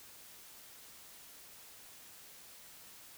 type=silence; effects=white hiss -55 dBFS RMS until 3.17 s